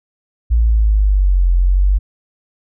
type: linear two-way sweep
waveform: sine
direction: down then up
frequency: 58.27 to 43.65 to 49.17 Hz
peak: -9 dBFS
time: 0.5-1.99 s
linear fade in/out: 20 ms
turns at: 1.51 s
effects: none